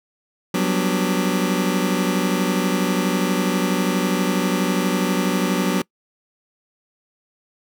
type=chord; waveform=sawtooth; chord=G major seventh; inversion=third; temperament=just; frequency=183.75 / 196 / 245 / 294 Hz; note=F#3 / G3 / B3 / D4; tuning=-12 / 0 / -14 / +2 cents; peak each=-17 / -21 / -20 / -21 dBFS; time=0.54-5.82 s; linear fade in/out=5 ms; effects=noise-tail reverb RT60 0.1 s tail -24 dB re dry